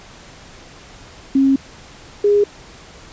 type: tone pair in turn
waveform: sine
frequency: 270.7 / 410 Hz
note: C#4 / G#4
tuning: -41 / -22 cents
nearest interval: perfect fifth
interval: 719 cents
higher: second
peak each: -10 dBFS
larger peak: neither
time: 1.35-1.56 / 2.24-2.44 s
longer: first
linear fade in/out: 5 ms
effects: pink hiss -41 dBFS RMS until 3.12 s + resampled to 16000 Hz

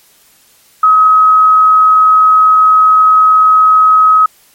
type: tone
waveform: sine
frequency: 1272 Hz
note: D#6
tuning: 38 cents sharp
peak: -3 dBFS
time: 0.83-4.26 s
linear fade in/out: 5 ms
effects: white hiss -47 dBFS RMS until 4.54 s + MP3 64 kbps

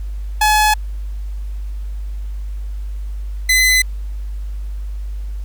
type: tone pair in turn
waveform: sawtooth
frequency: 851 / 2024 Hz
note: G#5 / B6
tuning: +42 / +42 cents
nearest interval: octave + minor third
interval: 1500 cents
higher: second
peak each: -7 dBFS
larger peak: neither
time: 0.41-0.74 / 3.49-3.82 s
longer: neither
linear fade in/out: 5 ms
effects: added 50 Hz sine -22 dBFS peak until 5.44 s + pink hiss -51 dBFS RMS until 5.44 s

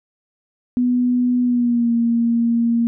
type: tone with pitch glide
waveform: sine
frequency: 246.9 to 233.3 Hz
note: B3 to A#3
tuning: 0 to +2 cents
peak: -14 dBFS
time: 0.77-2.87 s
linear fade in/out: 0 ms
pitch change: -98 cents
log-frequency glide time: 1.42-1.92 s
effects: none

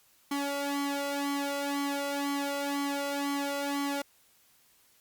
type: tone with flanger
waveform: sawtooth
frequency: 282.5 Hz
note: C#4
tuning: 33 cents sharp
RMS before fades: -32 dBFS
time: 0.31-4.02 s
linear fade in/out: 5 ms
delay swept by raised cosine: 0.94 to 1.5 ms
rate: 2 Hz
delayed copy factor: +0.95
effects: white hiss -64 dBFS RMS until 5 s + Opus 48 kbps

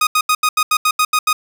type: tone bursts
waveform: sawtooth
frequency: 1244.5 Hz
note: D#6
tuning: in tune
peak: -8 dBFS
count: 10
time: 0.01-1.33 s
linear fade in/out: 5 ms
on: 60 ms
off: 80 ms
effects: none

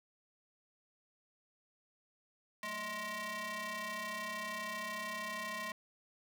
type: ring-modulated tone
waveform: sawtooth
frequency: 415.3 Hz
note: G#4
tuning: in tune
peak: -32 dBFS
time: 2.63-5.72 s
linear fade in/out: 2 ms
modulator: 1470 Hz
effects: none

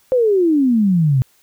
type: exponential sweep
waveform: sine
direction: down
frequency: 527 to 124.6 Hz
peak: -11 dBFS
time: 0.12-1.22 s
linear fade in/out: 0 ms
effects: white hiss -56 dBFS RMS until 1.42 s

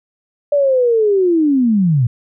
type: linear sweep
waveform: sine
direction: down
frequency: 587.3 to 112 Hz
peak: -10 dBFS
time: 0.52-2.07 s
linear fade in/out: 5 ms
effects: none

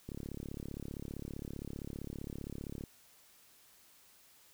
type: click train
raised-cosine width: 3 ms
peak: -29 dBFS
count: 98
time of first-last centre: 0.09-2.838 s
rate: 35.3 Hz
effects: white hiss -63 dBFS RMS until 4.53 s

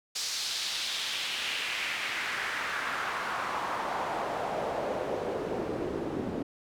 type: noise with band-pass filter sweep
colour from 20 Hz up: pink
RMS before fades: -33 dBFS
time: 0.15-6.43 s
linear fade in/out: 10 ms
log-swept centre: 5200 to 290 Hz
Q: 1.9
effects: none

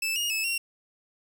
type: tone with pitch steps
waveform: sawtooth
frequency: 2634 / 2857 / 2602 / 2743 Hz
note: E7 / F7 / E7 / F7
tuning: -2 / +39 / -23 / -32 cents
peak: -23 dBFS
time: 0.02-0.58 s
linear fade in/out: 5 ms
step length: 140 ms
effects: 9-bit

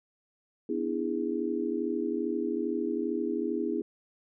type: chord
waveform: sine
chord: E dominant seventh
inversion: second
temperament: just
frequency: 247.2 / 296.7 / 329.6 / 412 Hz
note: B3 / D4 / E4 / G#4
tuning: +2 / +18 / 0 / -14 cents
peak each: -34 / -35 / -32 / -33 dBFS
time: 0.69-3.82 s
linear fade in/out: 5 ms
effects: none

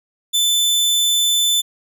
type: tone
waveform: sawtooth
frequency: 3520 Hz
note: A7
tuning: in tune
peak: -11 dBFS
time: 0.33-1.62 s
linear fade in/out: 20 ms
effects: none

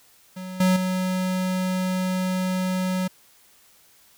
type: tone with level steps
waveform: square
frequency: 185 Hz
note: F#3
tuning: in tune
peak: -33 / -17 / -23 dBFS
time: 0.36-3.08 s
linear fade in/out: 10 ms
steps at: 0.6 / 0.76 s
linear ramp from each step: 5 ms
effects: white hiss -56 dBFS RMS until 4.17 s

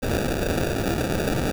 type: noise with sample-and-hold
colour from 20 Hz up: white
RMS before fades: -24 dBFS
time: 0.02-1.52 s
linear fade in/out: 10 ms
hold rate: 1050 Hz
effects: none

